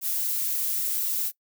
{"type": "noise with flanger", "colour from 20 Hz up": "violet", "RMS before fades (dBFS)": -27, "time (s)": [0.01, 1.32], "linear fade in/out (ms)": 50, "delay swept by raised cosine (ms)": [1.2, 5.3], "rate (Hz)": 3.7, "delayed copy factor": -0.65, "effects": ["noise-tail reverb RT60 0.1 s tail -21 dB re dry"]}